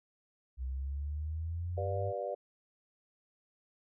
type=exponential sweep; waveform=sine; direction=up; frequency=62.8 to 100 Hz; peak=-34 dBFS; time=0.57-2.13 s; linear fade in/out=50 ms
type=chord; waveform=sine; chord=G dominant seventh; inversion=none; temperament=just; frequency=392 / 490 / 588 / 705.6 Hz; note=G4 / B4 / D5 / F5; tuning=0 / -14 / +2 / +18 cents; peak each=-43 / -39 / -37 / -41 dBFS; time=1.77-2.35 s; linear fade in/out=10 ms
effects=none